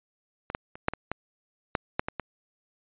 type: clicks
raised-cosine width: 0.5 ms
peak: -19 / -12 / -27 / -7 / -19 / -14 / -9 / -9 / -15 / -16 dBFS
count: 10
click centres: 0.501 / 0.549 / 0.755 / 0.884 / 0.936 / 1.116 / 1.752 / 1.995 / 2.085 / 2.197 s
effects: resampled to 8000 Hz